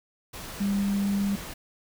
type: tone in noise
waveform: sine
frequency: 199.8 Hz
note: G3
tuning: 33 cents sharp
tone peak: -23 dBFS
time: 0.6-1.36 s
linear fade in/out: 10 ms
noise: pink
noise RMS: -39 dBFS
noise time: 0.33-1.54 s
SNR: +13 dB
effects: none